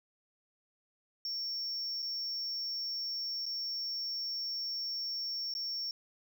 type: tone with dropouts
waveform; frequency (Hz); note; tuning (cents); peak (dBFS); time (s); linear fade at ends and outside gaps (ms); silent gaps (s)
sine; 5470; F8; -37; -32; 1.25-5.91; 1; 2.021-2.026 / 3.456-3.463 / 5.539-5.55
effects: tanh soft clip ceiling -33 dBFS